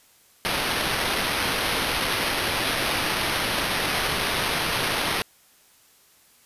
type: noise with sample-and-hold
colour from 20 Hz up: blue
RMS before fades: -25 dBFS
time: 0.45-5.22 s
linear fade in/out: 0 ms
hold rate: 7350 Hz
effects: white hiss -57 dBFS RMS until 6.45 s + resampled to 32000 Hz